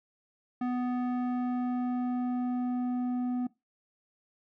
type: tone with low-pass filter sweep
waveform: square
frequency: 248.1 Hz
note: B3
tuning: 8 cents sharp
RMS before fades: -31 dBFS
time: 0.61-3.47 s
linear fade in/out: 5 ms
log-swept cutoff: 1300 to 570 Hz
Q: 0.83
effects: noise-tail reverb RT60 0.2 s tail -19 dB re dry